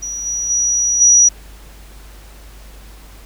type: tone with level steps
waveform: sine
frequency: 5820 Hz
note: F#8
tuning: 29 cents flat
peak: -22 / -18 / -13 / -6 dBFS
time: 0.02-1.29 s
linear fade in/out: 10 ms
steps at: 0.25 / 0.49 / 1 s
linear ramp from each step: 20 ms
effects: added 50 Hz sine -37 dBFS peak until 3.25 s + pink hiss -44 dBFS RMS until 3.25 s